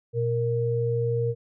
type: tone pair together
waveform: sine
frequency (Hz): 119.95 / 466.4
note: A#2 / A#4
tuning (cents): +50 / +1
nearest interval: 2 octaves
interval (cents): 2351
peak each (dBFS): -25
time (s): 0.13-1.35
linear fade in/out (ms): 50
effects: none